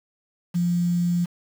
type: tone with quantisation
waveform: sine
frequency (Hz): 174.3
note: F3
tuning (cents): -3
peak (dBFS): -19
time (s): 0.54-1.26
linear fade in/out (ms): 20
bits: 7
effects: none